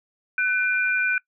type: tone pair together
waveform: sine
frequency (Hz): 1502 / 2394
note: F#6 / D7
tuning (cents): +26 / +33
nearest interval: minor sixth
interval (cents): 807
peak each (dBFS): -21 / -24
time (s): 0.38-1.18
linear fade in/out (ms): 2
effects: noise-tail reverb RT60 0.1 s tail -23 dB re dry